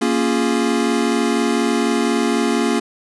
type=chord; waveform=square; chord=Bb minor seventh; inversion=none; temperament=equal; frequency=233.1 / 277.2 / 349.2 / 415.3 Hz; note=Bb3 / Db4 / F4 / Ab4; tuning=0 / 0 / 0 / 0 cents; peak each=-20 / -22 / -23 / -24 dBFS; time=0.01-2.8 s; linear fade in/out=10 ms; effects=resampled to 24000 Hz

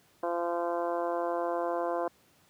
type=harmonic tone; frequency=171.9 Hz; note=F3; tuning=27 cents flat; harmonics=2 / 3 / 4 / 5 / 6 / 7 / 8 / 9; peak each=-35 / -33 / -33 / -41 / -37 / -47 / -47 / -49 dBFS; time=0.23-2.08 s; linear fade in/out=2 ms; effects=pink hiss -64 dBFS RMS until 2.49 s + high-pass 100 Hz 12 dB/octave

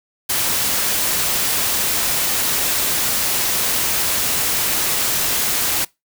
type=noise; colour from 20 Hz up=white; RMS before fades=-19 dBFS; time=0.29-5.85 s; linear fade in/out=10 ms; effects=noise-tail reverb RT60 0.2 s tail -23 dB re dry

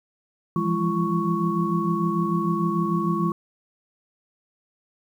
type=tone cluster; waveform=sine; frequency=167.5 / 174.2 / 206 / 339.4 / 1111 Hz; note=E3 / F3 / G#3 / F4 / C#6; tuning=+28 / -4 / -14 / -49 / +4 cents; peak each=-27 dBFS; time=0.56-3.32 s; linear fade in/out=2 ms; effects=9-bit

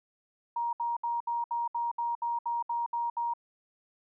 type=tone bursts; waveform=sine; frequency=942 Hz; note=A#5; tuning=18 cents sharp; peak=-28 dBFS; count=12; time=0.56-3.337 s; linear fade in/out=5 ms; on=170 ms; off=67 ms; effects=none

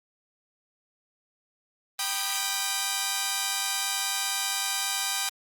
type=chord; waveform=5% pulse; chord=G augmented; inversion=none; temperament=just; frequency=784 / 980 / 1225 Hz; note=G5 / B5 / D#6; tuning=0 / -14 / -27 cents; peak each=-18 / -22 / -21 dBFS; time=1.99-5.29 s; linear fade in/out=2 ms; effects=Opus 24 kbps

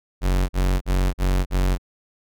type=tone bursts; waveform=45% pulse; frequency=46.25 Hz; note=F#1; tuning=in tune; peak=-17 dBFS; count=5; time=0.21-1.782 s; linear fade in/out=50 ms; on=280 ms; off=43 ms; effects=none

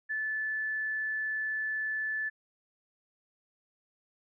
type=tone; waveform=sine; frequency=1742 Hz; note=A6; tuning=18 cents flat; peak=-30 dBFS; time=0.09-2.3 s; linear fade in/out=20 ms; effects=none

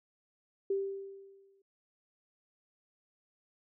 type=tone with exponential decay; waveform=sine; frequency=392 Hz; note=G4; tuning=in tune; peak=-27 dBFS; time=0.7-1.62 s; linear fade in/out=5 ms; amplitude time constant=200 ms; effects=none

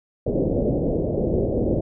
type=low-pass noise; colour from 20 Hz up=white; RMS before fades=-22 dBFS; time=0.26-1.81 s; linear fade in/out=5 ms; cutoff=570 Hz; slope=48 dB/octave; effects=none

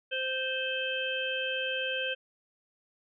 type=harmonic tone; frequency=521 Hz; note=C5; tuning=7 cents flat; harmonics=1 / 3 / 5 / 6; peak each=-35 / -35 / -35 / -35 dBFS; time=0.11-2.15 s; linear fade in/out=20 ms; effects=none

